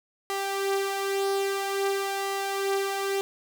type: tone with flanger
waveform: sawtooth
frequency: 393.2 Hz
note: G4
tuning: 5 cents sharp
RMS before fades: -28 dBFS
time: 0.3-3.21 s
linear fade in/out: 0 ms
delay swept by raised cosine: 0.99 to 4.89 ms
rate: 0.5 Hz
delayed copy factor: +0.5
effects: none